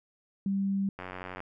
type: tone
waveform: sine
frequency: 196.2 Hz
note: G3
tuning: 2 cents sharp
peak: -26 dBFS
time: 0.46-0.89 s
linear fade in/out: 2 ms
type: click train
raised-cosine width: 0.5 ms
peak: -24 dBFS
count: 39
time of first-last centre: 0.99-1.404 s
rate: 91.8 Hz
effects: none